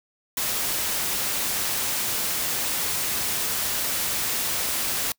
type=noise; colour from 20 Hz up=white; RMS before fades=-26 dBFS; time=0.37-5.12 s; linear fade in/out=2 ms; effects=noise-tail reverb RT60 0.1 s tail -25 dB re dry